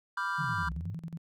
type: chord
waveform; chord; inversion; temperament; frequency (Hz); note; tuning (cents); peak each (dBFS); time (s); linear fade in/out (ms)
triangle; G dominant seventh; first; equal; 987.8 / 1174.7 / 1396.9 / 1568; B5 / D6 / F6 / G6; 0 / 0 / 0 / 0; -34; 0.17-0.69; 5
type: linear two-way sweep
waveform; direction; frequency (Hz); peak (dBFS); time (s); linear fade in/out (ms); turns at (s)
sine; down then up; 155.56 to 61 to 110.3; -35; 0.38-0.95; 10; 0.71
type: tone with tremolo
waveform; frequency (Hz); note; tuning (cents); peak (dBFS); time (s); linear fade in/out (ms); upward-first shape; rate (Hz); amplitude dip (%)
sine; 164.81; E3; 0; -35; 0.4-1.18; 10; square; 11; 80
effects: none